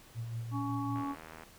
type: tone with tremolo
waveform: sine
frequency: 115.6 Hz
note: A#2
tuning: 14 cents flat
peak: -34 dBFS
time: 0.14-1.05 s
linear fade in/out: 50 ms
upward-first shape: sine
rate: 5.4 Hz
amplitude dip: 40%
type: harmonic tone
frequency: 280.3 Hz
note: C#4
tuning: 19 cents sharp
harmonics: 1 / 3 / 4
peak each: -35 / -42 / -40 dBFS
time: 0.51-1.16 s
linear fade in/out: 50 ms
type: click train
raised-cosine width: 0.5 ms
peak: -32 dBFS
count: 39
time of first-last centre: 0.96-1.434 s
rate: 80.1 Hz
effects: pink hiss -57 dBFS RMS until 1.58 s